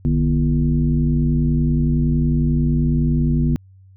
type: tone with frequency modulation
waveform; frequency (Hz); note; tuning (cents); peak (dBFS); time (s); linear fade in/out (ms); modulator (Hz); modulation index
sine; 151.7; D#3; -44; -14; 0.05-3.56; 0; 90.7; 1.2
effects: added 95 Hz sine -44 dBFS peak until 3.96 s